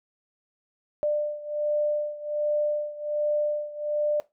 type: beating tone pair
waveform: sine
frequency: 595 / 596.3 Hz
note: D5 / D5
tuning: +22 / +26 cents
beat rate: 1.3 Hz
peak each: -26 / -29 dBFS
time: 1.03-4.2 s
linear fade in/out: 0 ms
effects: noise-tail reverb RT60 0.2 s tail -18 dB re dry